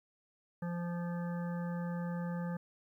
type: harmonic tone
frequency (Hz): 173.3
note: F3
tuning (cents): -13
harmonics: 1 / 3 / 5 / 7 / 9 / 10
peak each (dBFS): -35 / -45 / -49 / -52 / -54 / -55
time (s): 0.62-2.57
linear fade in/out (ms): 5
effects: 12-bit